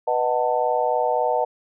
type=chord; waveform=sine; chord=B dominant seventh; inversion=none; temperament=just; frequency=493.9 / 617.4 / 740.8 / 889 Hz; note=B4 / D#5 / F#5 / A5; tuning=0 / -14 / +2 / +18 cents; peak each=-24 dBFS; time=0.07-1.45 s; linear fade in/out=10 ms; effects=none